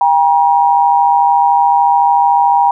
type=tone pair together; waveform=sine; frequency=798.3 / 952 Hz; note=G5 / A#5; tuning=+31 / +36 cents; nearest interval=minor third; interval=305 cents; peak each=-10 dBFS; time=0.01-2.71 s; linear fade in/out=2 ms; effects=none